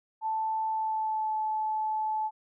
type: tone with pitch glide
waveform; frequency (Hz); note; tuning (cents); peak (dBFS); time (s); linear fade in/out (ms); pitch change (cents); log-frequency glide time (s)
sine; 880 to 866.4; A5 to A5; 0 to -27; -27; 0.21-2.31; 50; -27; 0.69-1.35
effects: none